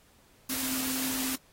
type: tone in noise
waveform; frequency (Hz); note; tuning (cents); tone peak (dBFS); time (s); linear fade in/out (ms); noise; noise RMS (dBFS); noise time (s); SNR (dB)
sine; 261.6; C4; 0; -35; 0.49-1.36; 10; white; -33; 0.49-1.36; -5
effects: pink hiss -62 dBFS RMS until 1.52 s + AAC 48 kbps